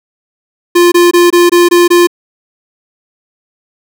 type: tone bursts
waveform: square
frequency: 349.2 Hz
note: F4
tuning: in tune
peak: -4 dBFS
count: 7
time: 0.75-2.072 s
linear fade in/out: 10 ms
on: 170 ms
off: 22 ms
effects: none